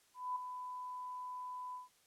sine tone with ADSR envelope, 1000 Hz, B5, 21 cents sharp, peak -34 dBFS, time 0.14-1.89 s, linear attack 220 ms, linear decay 5 ms, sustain -8 dB, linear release 150 ms, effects white hiss -70 dBFS RMS until 2.06 s + low-pass 11000 Hz 12 dB/octave

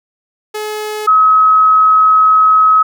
sawtooth / sine tone pair in turn, 425.7 / 1277.9 Hz, G#4 / D#6, +43 / +46 cents, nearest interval octave + perfect fifth, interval 1903 cents, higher second, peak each -15 / -5 dBFS, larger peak second, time 0.54-1.07 / 1.07-2.83 s, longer second, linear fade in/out 10 ms, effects none

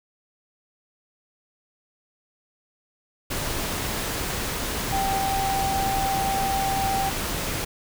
sine tone in noise, 780 Hz, G5, 9 cents flat, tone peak -23 dBFS, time 4.92-7.1 s, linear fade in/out 10 ms, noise pink, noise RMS -28 dBFS, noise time 3.3-7.65 s, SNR +2 dB, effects none

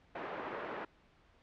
pink band-pass noise, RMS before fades -42 dBFS, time 0.15-0.85 s, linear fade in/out 5 ms, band 380 to 1700 Hz, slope 12 dB/octave, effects pink hiss -66 dBFS RMS until 1.42 s + low-pass 3000 Hz 12 dB/octave

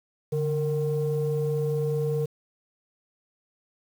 sine tone pair together, 145.15 / 460.4 Hz, D3 / A#4, -20 / -22 cents, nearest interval octave + minor sixth, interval 1998 cents, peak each -25 dBFS, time 0.32-2.26 s, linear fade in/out 10 ms, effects tanh soft clip ceiling -18 dBFS + 8-bit

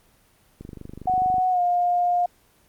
click train, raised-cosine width 3 ms, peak -24 dBFS, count 20, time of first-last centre 0.61-1.382 s, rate 24.6 Hz
sine tone with pitch glide, 740 to 708.2 Hz, F#5 to F5, 0 to +24 cents, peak -18 dBFS, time 1.07-2.26 s, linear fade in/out 5 ms, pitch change -76 cents, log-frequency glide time 1.5-1.61 s
effects pink hiss -59 dBFS RMS until 2.68 s + Opus 24 kbps

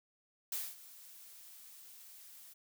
blue noise with ADSR envelope, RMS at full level -37 dBFS, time 0.52-2.54 s, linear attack 4 ms, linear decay 220 ms, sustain -18 dB, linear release 16 ms, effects none

